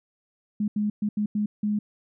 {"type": "tone bursts at uneven times", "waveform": "sine", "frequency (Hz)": 209.2, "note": "G#3", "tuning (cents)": 13, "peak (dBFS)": -22, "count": 6, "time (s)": [[0.6, 0.68], [0.76, 0.9], [1.02, 1.09], [1.17, 1.26], [1.35, 1.46], [1.63, 1.79]], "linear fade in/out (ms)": 5, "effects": []}